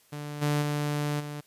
sawtooth tone with level steps, 147.3 Hz, D3, 6 cents sharp, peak -31 / -20 / -23 / -31 dBFS, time 0.12-1.41 s, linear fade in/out 10 ms, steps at 0.41 / 0.61 / 1.19 s, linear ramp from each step 20 ms, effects white hiss -62 dBFS RMS until 1.46 s + resampled to 32000 Hz

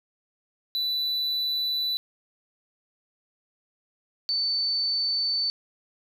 triangle / sine tone pair in turn, 3976 / 4524 Hz, B7 / C#8, +11 / +34 cents, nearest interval major second, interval 223 cents, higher second, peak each -23 dBFS, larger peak neither, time 0.75-1.97 / 4.29-5.5 s, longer first, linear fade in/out 0 ms, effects none

